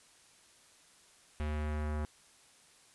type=tone with low-pass filter sweep; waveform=square; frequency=75.6 Hz; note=D#2; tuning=49 cents flat; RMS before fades=-35 dBFS; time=1.4-2.05 s; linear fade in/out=0 ms; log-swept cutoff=2700 to 1400 Hz; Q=1.3; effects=white hiss -62 dBFS RMS until 2.94 s + resampled to 24000 Hz